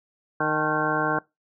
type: harmonic tone with a mistuned harmonic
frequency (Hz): 154.2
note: D#3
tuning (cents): -15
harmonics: 1 / 2 / 3 / 4 / 5 / 6 / 7 / 9 / 10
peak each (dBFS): -33 / -30 / -30 / -31 / -30 / -32 / -29 / -30 / -28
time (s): 0.4-1.19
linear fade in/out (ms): 5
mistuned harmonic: 6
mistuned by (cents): -74
effects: noise-tail reverb RT60 0.2 s tail -22 dB re dry